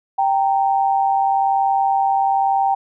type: tone pair together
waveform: sine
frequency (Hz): 784 / 925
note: G5 / A#5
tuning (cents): 0 / -14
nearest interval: minor third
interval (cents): 286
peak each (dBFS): -15 / -21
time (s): 0.18-2.75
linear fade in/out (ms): 10
effects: none